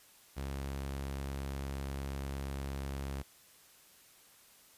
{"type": "tone", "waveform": "sawtooth", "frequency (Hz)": 68.5, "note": "C#2", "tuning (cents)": -20, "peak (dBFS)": -33, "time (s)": [0.36, 3.23], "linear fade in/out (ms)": 20, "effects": ["white hiss -61 dBFS RMS until 4.77 s", "resampled to 32000 Hz"]}